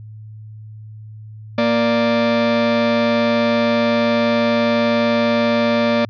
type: tone pair together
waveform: 40% pulse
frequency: 233.1 / 587.4 Hz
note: A#3 / D5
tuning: 0 / 0 cents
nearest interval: octave + major third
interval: 1600 cents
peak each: -16 dBFS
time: 1.58-6.05 s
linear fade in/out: 2 ms
effects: added 108 Hz sine -33 dBFS peak until 6.09 s + resampled to 11025 Hz